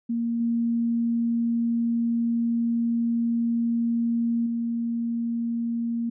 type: tone with level steps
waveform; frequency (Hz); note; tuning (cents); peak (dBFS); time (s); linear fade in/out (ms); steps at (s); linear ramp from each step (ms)
sine; 233.1; A#3; 0; -23 / -21 / -24; 0.09-6.1; 10; 0.4 / 4.46; 5
effects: none